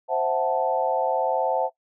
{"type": "chord", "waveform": "sine", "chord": "F# half-diminished seventh", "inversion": "second", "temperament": "equal", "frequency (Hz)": [523.3, 659.3, 740, 880], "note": ["C5", "E5", "F#5", "A5"], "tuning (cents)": [0, 0, 0, 0], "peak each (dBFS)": -26, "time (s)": [0.08, 1.7], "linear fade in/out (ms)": 50, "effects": ["noise-tail reverb RT60 0.1 s tail -19 dB re dry"]}